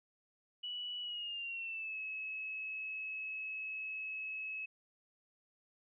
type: tone with pitch glide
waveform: sine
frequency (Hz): 2946 to 2579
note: F#7 to E7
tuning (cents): -8 to -39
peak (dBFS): -39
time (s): 0.63-4.66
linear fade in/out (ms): 10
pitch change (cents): -231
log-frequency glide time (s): 1.01-1.98
effects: none